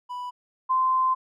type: tone pair in turn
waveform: triangle / sine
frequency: 987.8 / 1037.1 Hz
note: B5 / C6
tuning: 0 / -16 cents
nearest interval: minor second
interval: 84 cents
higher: second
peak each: -29 / -19 dBFS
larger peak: second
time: 0.09-0.31 / 0.69-1.15 s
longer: second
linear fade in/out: 20 ms
effects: none